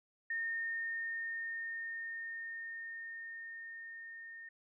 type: tone with level ramp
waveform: sine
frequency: 1830 Hz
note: A#6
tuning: 32 cents flat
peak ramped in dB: -34 to -47 dBFS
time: 0.3-4.49 s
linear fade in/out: 5 ms
effects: none